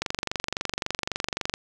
click train, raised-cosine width 0.2 ms, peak -9 dBFS, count 37, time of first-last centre 0.02-1.539 s, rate 23.7 Hz, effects none

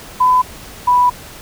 sine tone pair in turn, 1006 / 986.4 Hz, B5 / B5, +32 / -2 cents, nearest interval unison, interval 34 cents, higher first, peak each -8 dBFS, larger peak neither, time 0.2-0.42 / 0.87-1.1 s, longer second, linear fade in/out 10 ms, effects pink hiss -35 dBFS RMS until 1.41 s

